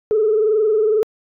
sine tone with frequency modulation, 430.5 Hz, A4, 38 cents flat, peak -12 dBFS, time 0.11-1.03 s, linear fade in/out 0 ms, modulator 22 Hz, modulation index 0.77, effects tanh soft clip ceiling -8 dBFS

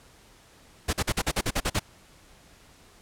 pink noise bursts, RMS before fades -25 dBFS, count 10, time 0.88-1.796 s, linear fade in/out 10 ms, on 52 ms, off 44 ms, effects pink hiss -55 dBFS RMS until 3.01 s + low-pass 11000 Hz 12 dB/octave

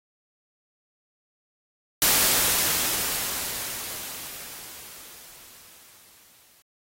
white noise with exponential decay, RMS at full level -18 dBFS, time 2.02-6.62 s, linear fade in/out 0 ms, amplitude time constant 1000 ms, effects AAC 48 kbps

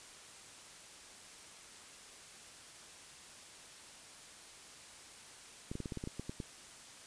clicks, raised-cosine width 3 ms, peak -27 dBFS, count 11, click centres 5.715 / 5.754 / 5.803 / 5.858 / 5.922 / 5.973 / 6.039 / 6.074 / 6.196 / 6.295 / 6.402 s, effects white hiss -54 dBFS RMS until 7.06 s + resampled to 22050 Hz

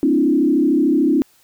sine tone with frequency modulation, 293.1 Hz, D4, 3 cents flat, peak -12 dBFS, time 0.03-1.22 s, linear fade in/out 0 ms, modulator 33.5 Hz, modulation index 1.4, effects white hiss -55 dBFS RMS until 1.43 s

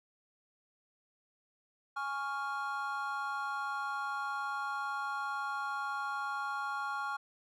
triangle chord, Db major, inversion second, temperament equal, 830.6 / 1108.7 / 1396.9 Hz, Ab5 / Db6 / F6, 0 / 0 / 0 cents, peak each -38 / -37 / -36 dBFS, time 1.96-7.17 s, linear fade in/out 10 ms, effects none

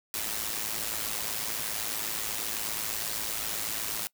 white noise with amplitude modulation, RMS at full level -30 dBFS, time 0.14-4.07 s, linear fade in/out 0 ms, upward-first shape sine, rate 108 Hz, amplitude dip 65%, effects noise-tail reverb RT60 0.1 s tail -22 dB re dry

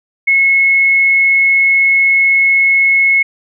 sine tone, 2182 Hz, C#7, 28 cents flat, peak -7 dBFS, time 0.27-3.23 s, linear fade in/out 10 ms, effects none

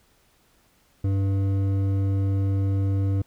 sine tone with hard clipping, 97.7 Hz, G2, 5 cents flat, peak -22 dBFS, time 1.04-3.22 s, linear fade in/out 5 ms, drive 9 dB, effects pink hiss -62 dBFS RMS until 3.26 s

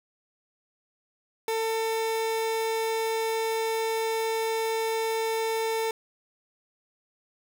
30% pulse tone, 447.8 Hz, A4, 30 cents sharp, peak -23 dBFS, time 1.48-5.91 s, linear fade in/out 2 ms, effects none

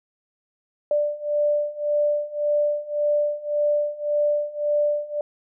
sine beating tone pair, 589 / 590.8 Hz, D5 / D5, +5 / +10 cents, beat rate 1.8 Hz, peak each -24 / -22 dBFS, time 0.91-5.21 s, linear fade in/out 2 ms, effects none

